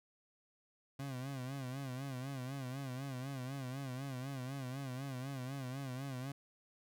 30% pulse tone with vibrato, 132.4 Hz, C3, 21 cents sharp, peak -38 dBFS, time 0.99-6.32 s, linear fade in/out 5 ms, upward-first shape sine, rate 4 Hz, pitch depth 100 cents each way, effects none

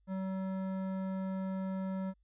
triangle tone with hard clipping, 190 Hz, F#3, 46 cents sharp, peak -36 dBFS, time 0.07-2.14 s, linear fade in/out 50 ms, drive 17 dB, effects added 50 Hz sine -68 dBFS peak until 2.23 s + resampled to 8000 Hz

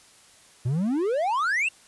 triangle exponential sweep, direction up, 114.6 to 2818 Hz, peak -20 dBFS, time 0.65-1.69 s, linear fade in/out 10 ms, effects white hiss -54 dBFS RMS until 1.87 s + resampled to 24000 Hz

